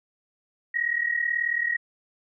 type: tone pair together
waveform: sine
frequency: 1881 / 1919.4 Hz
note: A#6 / B6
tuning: +15 / -50 cents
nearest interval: unison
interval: 35 cents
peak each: -25 / -27 dBFS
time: 0.74-1.77 s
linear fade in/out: 10 ms
effects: none